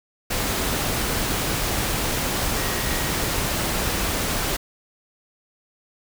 sine tone in noise, 1889 Hz, A#6, 22 cents sharp, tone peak -35 dBFS, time 2.57-3.1 s, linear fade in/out 10 ms, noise pink, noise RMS -24 dBFS, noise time 0.3-4.57 s, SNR -14 dB, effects none

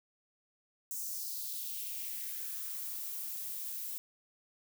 violet noise with high-pass filter sweep, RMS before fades -40 dBFS, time 0.91-3.98 s, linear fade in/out 0 ms, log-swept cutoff 6900 to 330 Hz, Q 2.4, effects none

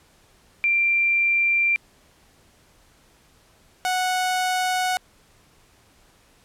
sine / sawtooth tone pair in turn, 2366 / 737.3 Hz, D7 / F#5, +12 / -6 cents, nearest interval octave + minor sixth, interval 2018 cents, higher first, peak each -17 dBFS, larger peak neither, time 0.64-1.76 / 3.85-4.97 s, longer neither, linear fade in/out 0 ms, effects pink hiss -57 dBFS RMS until 6.44 s + low-pass 12000 Hz 12 dB/octave

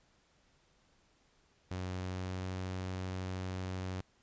sawtooth tone with pitch glide, 91.9 to 92.86 Hz, F#2 to F#2, -11 to +7 cents, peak -33 dBFS, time 1.71-4.01 s, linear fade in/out 0 ms, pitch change +18 cents, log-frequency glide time 1.92-2.49 s, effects pink hiss -70 dBFS RMS until 4.22 s + resampled to 16000 Hz

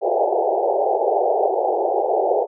white band-pass noise, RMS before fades -19 dBFS, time 0.01-2.47 s, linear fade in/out 50 ms, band 360 to 830 Hz, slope 96 dB/octave, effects none

